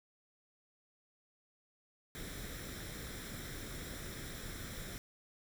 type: noise with comb filter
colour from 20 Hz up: pink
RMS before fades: -45 dBFS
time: 2.15-4.98 s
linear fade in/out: 0 ms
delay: 0.54 ms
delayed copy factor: +0.6
effects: none